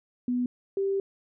sine tone pair in turn, 246.9 / 391.9 Hz, B3 / G4, 0 / 0 cents, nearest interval minor sixth, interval 800 cents, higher second, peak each -24 dBFS, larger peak neither, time 0.28-0.46 / 0.77-1 s, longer second, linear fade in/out 2 ms, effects none

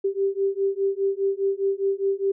sine beating tone pair, 390 / 394.9 Hz, G4 / G4, -9 / +13 cents, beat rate 4.9 Hz, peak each -24 dBFS, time 0.04-2.32 s, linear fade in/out 10 ms, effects none

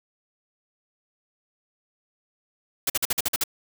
white noise bursts, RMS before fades -23 dBFS, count 8, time 2.87-3.438 s, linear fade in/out 5 ms, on 29 ms, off 48 ms, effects none

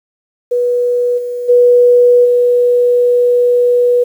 sine tone with level steps, 488.1 Hz, B4, 20 cents flat, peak -10 / -17 / -4 / -7 dBFS, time 0.51-4.04 s, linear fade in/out 10 ms, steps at 1.17 / 1.48 / 2.24 s, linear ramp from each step 20 ms, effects 7-bit

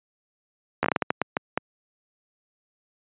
slowing click train, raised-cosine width 0.5 ms, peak -6 dBFS, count 11, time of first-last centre 0.83-1.576 s, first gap 13 ms, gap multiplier 1.36, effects high-pass 150 Hz 12 dB/octave + resampled to 8000 Hz

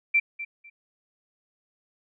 sine tone with echo, 2349 Hz, D7, in tune, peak -17 dBFS, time 0.14-0.2 s, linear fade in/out 10 ms, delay 250 ms, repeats 2, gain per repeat -14 dB, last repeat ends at 0.7 s, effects none

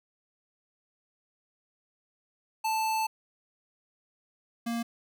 square tone pair in turn, 880 / 233.1 Hz, A5 / A#3, 0 / 0 cents, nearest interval octave + major seventh, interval 2300 cents, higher first, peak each -27 / -30 dBFS, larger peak first, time 2.64-3.07 / 4.66-4.83 s, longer first, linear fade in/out 10 ms, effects none

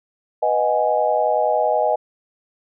sine chord, G# minor seventh, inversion first, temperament equal, 493.9 / 622.3 / 740 / 830.6 Hz, B4 / D#5 / F#5 / G#5, 0 / 0 / 0 / 0 cents, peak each -23 / -19 / -23 / -21 dBFS, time 0.42-1.96 s, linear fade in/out 10 ms, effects none

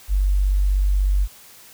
sine tone, 48.18 Hz, G1, 29 cents flat, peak -15 dBFS, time 0.08-1.28 s, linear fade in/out 50 ms, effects white hiss -46 dBFS RMS until 1.73 s

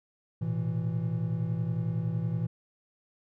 triangle chord, A suspended second, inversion none, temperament equal with one note detuned, 112.64 / 123.47 / 164.81 Hz, A2 / B2 / E3, +41 / 0 / 0 cents, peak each -30 / -32 / -29 dBFS, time 0.41-2.47 s, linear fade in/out 10 ms, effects none

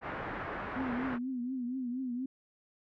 white low-pass noise, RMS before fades -39 dBFS, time 0.01-1.19 s, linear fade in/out 50 ms, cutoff 1700 Hz, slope 24 dB/octave
sine tone with vibrato, 251.8 Hz, B3, 34 cents sharp, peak -33 dBFS, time 0.76-2.26 s, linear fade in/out 5 ms, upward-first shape triangle, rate 4.2 Hz, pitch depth 110 cents each way
effects none

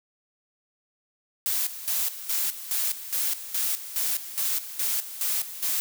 blue noise with tremolo, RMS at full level -26 dBFS, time 1.46-5.8 s, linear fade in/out 0 ms, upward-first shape square, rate 2.4 Hz, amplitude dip 75%, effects none

